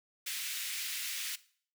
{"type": "high-pass noise", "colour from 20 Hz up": "pink", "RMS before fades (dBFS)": -38, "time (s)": [0.26, 1.36], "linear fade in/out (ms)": 10, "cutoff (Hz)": 2000, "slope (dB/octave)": 24, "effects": ["noise-tail reverb RT60 0.5 s tail -18 dB re dry"]}